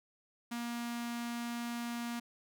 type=tone with notch filter; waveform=sawtooth; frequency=236.9 Hz; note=A#3; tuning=28 cents sharp; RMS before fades=-39 dBFS; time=0.51-2.2 s; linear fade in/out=10 ms; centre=490 Hz; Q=1.4; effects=none